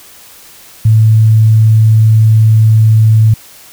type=tone; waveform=sine; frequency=110 Hz; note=A2; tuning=in tune; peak=-3 dBFS; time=0.85-3.34 s; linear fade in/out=5 ms; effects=white hiss -37 dBFS RMS until 3.72 s